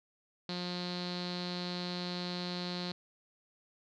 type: tone with low-pass filter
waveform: sawtooth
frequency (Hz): 178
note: F3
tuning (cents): +33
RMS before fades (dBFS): -38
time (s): 0.49-2.92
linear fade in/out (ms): 2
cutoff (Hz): 4200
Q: 9.6
effects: none